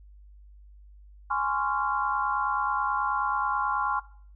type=chord; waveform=sine; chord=Db major seventh; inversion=second; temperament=just; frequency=831.5 / 1039.4 / 1108.7 / 1385.9 Hz; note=Ab5 / C6 / Db6 / F6; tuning=+2 / -12 / 0 / -14 cents; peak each=-30 dBFS; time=1.3-4 s; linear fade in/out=10 ms; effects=noise-tail reverb RT60 0.5 s tail -19 dB re dry + added 50 Hz sine -48 dBFS peak until 4.35 s